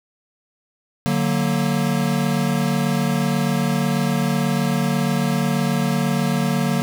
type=chord; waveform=square; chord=D augmented; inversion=none; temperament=equal; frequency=146.83 / 185 / 233.1 Hz; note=D3 / F#3 / A#3; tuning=0 / 0 / 0 cents; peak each=-23 dBFS; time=1.06-6.82 s; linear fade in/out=0 ms; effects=none